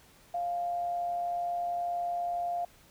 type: tone with amplitude modulation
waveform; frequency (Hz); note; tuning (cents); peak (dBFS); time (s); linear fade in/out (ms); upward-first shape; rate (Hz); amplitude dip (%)
sine; 698.5; F5; 0; -28; 0.34-2.65; 5; sine; 142; 30
effects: pink hiss -59 dBFS RMS until 2.9 s